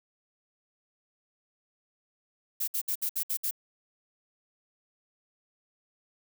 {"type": "noise bursts", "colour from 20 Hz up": "violet", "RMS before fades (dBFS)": -30, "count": 7, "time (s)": [2.6, 3.511], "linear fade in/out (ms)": 10, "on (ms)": 77, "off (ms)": 62, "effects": []}